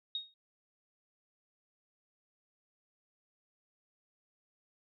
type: tone with exponential decay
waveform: sine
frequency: 3742 Hz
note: A#7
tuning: 6 cents sharp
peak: -31 dBFS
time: 0.15-0.34 s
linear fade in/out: 2 ms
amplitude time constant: 41 ms
effects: none